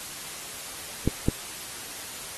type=clicks; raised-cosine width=3 ms; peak=-8 dBFS; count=2; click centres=1.076 / 1.285 s; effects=white hiss -38 dBFS RMS until 2.37 s + AAC 32 kbps